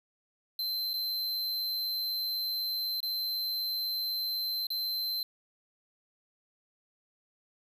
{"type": "tone with dropouts", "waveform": "square", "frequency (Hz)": 4096, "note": "C8", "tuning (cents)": -38, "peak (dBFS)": -31, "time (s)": [0.59, 5.23], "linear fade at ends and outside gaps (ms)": 2, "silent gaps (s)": [[0.934, 0.939], [3.004, 3.029], [4.669, 4.703]], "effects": []}